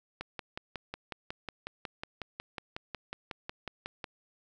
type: click train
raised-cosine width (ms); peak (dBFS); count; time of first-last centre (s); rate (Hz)
0.3; -21; 22; 0.21-4.042; 5.48
effects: none